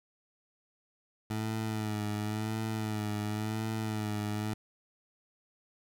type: tone with vibrato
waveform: 20% pulse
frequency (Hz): 107.7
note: A2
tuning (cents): -37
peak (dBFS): -27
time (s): 1.3-4.54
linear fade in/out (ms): 5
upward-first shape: sine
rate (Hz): 0.94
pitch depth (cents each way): 46
effects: none